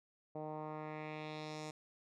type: tone with low-pass filter sweep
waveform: 10% pulse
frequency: 153.9 Hz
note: D#3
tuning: 19 cents flat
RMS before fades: -45 dBFS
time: 0.35-1.71 s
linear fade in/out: 5 ms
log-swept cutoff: 660 to 7300 Hz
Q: 1.8
effects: none